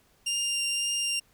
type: tone with vibrato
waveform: 20% pulse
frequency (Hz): 2794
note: F7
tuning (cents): 0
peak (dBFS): -21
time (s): 0.26-1.2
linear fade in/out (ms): 10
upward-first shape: triangle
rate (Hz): 1.9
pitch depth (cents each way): 9
effects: pink hiss -64 dBFS RMS until 1.33 s